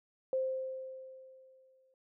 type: tone with exponential decay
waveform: sine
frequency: 523.3 Hz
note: C5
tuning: in tune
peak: -28 dBFS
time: 0.33-1.94 s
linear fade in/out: 1 ms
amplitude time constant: 350 ms
effects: none